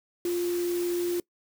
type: tone in noise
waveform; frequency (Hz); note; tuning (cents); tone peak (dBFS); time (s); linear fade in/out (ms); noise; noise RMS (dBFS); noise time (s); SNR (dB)
sine; 350; F4; +4; -25; 0.25-1.2; 2; white; -40; 0.25-1.2; +12
effects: noise-tail reverb RT60 0.1 s tail -23 dB re dry